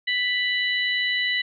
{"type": "harmonic tone", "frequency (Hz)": 989, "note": "B5", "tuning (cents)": 2, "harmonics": [2, 3, 4], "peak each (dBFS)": [-23, -27, -29], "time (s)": [0.07, 1.42], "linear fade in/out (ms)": 10, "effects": []}